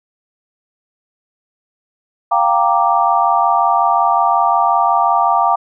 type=chord; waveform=sine; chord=G minor seventh; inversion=third; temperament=equal; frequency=698.5 / 784 / 932.3 / 1174.7 Hz; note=F5 / G5 / Bb5 / D6; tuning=0 / 0 / 0 / 0 cents; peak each=-16 dBFS; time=2.31-5.56 s; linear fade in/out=10 ms; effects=none